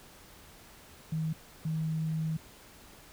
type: tone bursts at uneven times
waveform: sine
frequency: 158.7 Hz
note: D#3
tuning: 35 cents sharp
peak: -29 dBFS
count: 2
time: 1.12-1.33 / 1.65-2.37 s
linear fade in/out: 5 ms
effects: pink hiss -54 dBFS RMS until 3.12 s